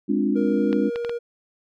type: chord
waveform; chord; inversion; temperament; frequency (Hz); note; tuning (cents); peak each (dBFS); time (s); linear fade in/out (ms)
sine; D half-diminished seventh; second; equal with one note detuned; 207.7 / 261.6 / 293.7 / 350.6; Ab3 / C4 / D4 / F4; 0 / 0 / 0 / +7; -23 / -25 / -23 / -28; 0.08-0.9; 20
type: tone with pitch glide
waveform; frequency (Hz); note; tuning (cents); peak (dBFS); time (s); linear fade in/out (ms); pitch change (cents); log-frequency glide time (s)
triangle; 470 to 473; A#4 to A#4; +14 to +25; -23; 0.35-1.19; 20; +11; 0.54-0.81
type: clicks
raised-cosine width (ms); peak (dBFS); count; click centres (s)
0.3; -16; 4; 0.729 / 0.959 / 1.048 / 1.095
effects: none